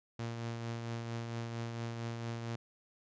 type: tone with tremolo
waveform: sawtooth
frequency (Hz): 116.2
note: A#2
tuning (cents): -5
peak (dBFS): -32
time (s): 0.19-2.56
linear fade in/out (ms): 5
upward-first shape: triangle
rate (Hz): 4.4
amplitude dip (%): 40
effects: resampled to 16000 Hz